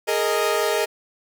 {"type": "chord", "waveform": "sawtooth", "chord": "Ab suspended second", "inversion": "none", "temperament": "equal with one note detuned", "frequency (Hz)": [415.3, 460.8, 622.3], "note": ["Ab4", "Bb4", "Eb5"], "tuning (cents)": [0, -20, 0], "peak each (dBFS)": -20, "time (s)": [0.07, 0.86], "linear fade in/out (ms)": 20, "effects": []}